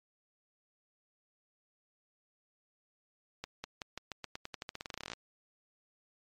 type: accelerating click train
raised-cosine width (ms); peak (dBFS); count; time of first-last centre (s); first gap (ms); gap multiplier
0.2; -22; 24; 3.44-5.134; 200; 0.89
effects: MP3 64 kbps